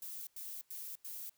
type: noise bursts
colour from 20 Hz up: violet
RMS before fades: -45 dBFS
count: 4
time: 0.02-1.296 s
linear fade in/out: 2 ms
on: 250 ms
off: 92 ms
effects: white hiss -75 dBFS RMS until 1.37 s